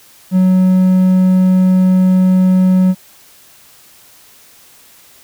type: tone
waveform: triangle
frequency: 185.4 Hz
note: F#3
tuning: 4 cents sharp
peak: -5 dBFS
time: 0.31-2.95 s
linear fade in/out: 50 ms
effects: white hiss -44 dBFS RMS until 5.23 s